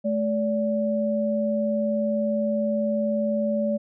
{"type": "tone pair together", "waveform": "sine", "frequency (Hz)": [216.1, 576.9], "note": ["A3", "D5"], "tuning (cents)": [-31, -31], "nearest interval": "octave + perfect fourth", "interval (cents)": 1700, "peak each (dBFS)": -24, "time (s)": [0.04, 3.78], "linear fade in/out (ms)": 20, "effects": []}